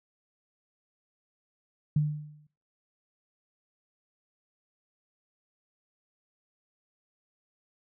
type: tone with exponential decay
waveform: sine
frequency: 150 Hz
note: D3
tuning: 37 cents sharp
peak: -19 dBFS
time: 1.96-2.47 s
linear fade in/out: 5 ms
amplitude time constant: 110 ms
effects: noise-tail reverb RT60 0.4 s tail -18 dB re dry